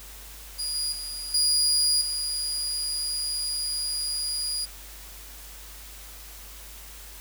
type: tone with level steps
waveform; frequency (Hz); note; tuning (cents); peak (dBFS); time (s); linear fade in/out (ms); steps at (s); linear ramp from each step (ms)
30% pulse; 4875; D#8; -36; -25 / -23 / -30 / -17 / -24; 0.58-4.66; 20; 0.75 / 0.92 / 1.34 / 2.01; 5
effects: added 50 Hz sine -45 dBFS peak until 7.2 s + white hiss -45 dBFS RMS until 7.2 s